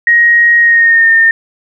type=tone with pitch glide; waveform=sine; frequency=1882 to 1818.9 Hz; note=A#6 to A#6; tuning=+16 to -43 cents; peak=-4 dBFS; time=0.07-1.31 s; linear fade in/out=2 ms; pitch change=-59 cents; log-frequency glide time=0.58-1.11 s; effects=none